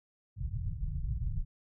pink low-pass noise, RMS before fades -34 dBFS, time 0.36-1.45 s, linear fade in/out 50 ms, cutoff 150 Hz, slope 48 dB/octave, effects none

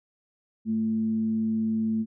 sine tone with frequency modulation, 221.1 Hz, A3, 9 cents sharp, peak -23 dBFS, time 0.65-2.06 s, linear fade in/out 50 ms, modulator 120 Hz, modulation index 0.21, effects none

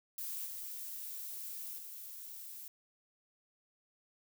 violet noise with level steps, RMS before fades -41 / -44 / -48 dBFS, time 0.18-2.68 s, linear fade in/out 2 ms, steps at 0.45 / 1.77 s, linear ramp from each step 20 ms, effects none

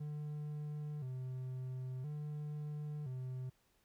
triangle tone with vibrato, 138.59 Hz, C#3, in tune, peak -38 dBFS, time 0-3.5 s, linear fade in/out 10 ms, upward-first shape square, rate 0.49 Hz, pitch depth 130 cents each way, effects pink hiss -75 dBFS RMS until 3.84 s

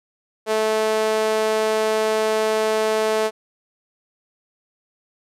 sawtooth tone with high-pass filter, 217.8 Hz, A3, 17 cents flat, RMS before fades -20 dBFS, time 0.46-3.31 s, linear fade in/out 50 ms, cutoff 510 Hz, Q 3, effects low-pass 11000 Hz 12 dB/octave

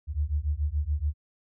sine beating tone pair, 70.9 / 77.9 Hz, C#2 / D#2, +40 / +3 cents, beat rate 7 Hz, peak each -28 dBFS, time 0.07-1.14 s, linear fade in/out 50 ms, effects none

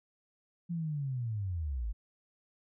sine linear sweep, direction down, 174.61 to 48.15 Hz, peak -32 dBFS, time 0.69-1.93 s, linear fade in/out 20 ms, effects none

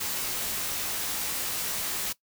white noise with comb filter, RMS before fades -31 dBFS, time 0-2.13 s, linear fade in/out 10 ms, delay 17 ms, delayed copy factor -0.6, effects noise-tail reverb RT60 0.1 s tail -19 dB re dry

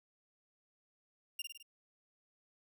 sawtooth tone with echo, 2794 Hz, F7, in tune, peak -34 dBFS, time 1.39-1.42 s, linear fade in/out 5 ms, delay 52 ms, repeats 4, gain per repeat -4 dB, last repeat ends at 1.628 s, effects none

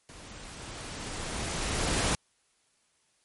pink noise with level ramp, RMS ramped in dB -48 to -26 dBFS, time 0.09-2.15 s, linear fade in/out 0 ms, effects white hiss -70 dBFS RMS until 3.24 s + MP3 48 kbps

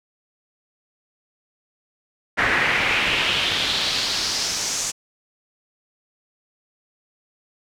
brown noise with band-pass filter sweep, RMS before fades -22 dBFS, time 2.37-4.92 s, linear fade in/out 20 ms, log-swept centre 1800 to 7000 Hz, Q 2.8, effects none

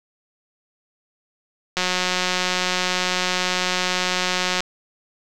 click train, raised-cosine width 0.2 ms, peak -4 dBFS, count 517, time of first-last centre 1.77-4.605 s, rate 182 Hz, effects none

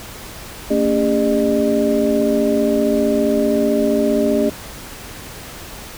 sine tone cluster, 226.8 / 282.1 / 403.6 / 606 Hz, A#3 / C#4 / G#4 / D#5, -47 / +30 / -49 / -46 cents, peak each -19 dBFS, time 0.7-4.5 s, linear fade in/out 10 ms, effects pink hiss -34 dBFS RMS until 5.97 s

